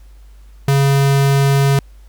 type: tone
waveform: square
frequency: 138.59 Hz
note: C#3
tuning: in tune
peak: -11 dBFS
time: 0.68-1.79 s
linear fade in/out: 2 ms
effects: added 50 Hz sine -38 dBFS peak until 2.08 s + pink hiss -56 dBFS RMS until 2.08 s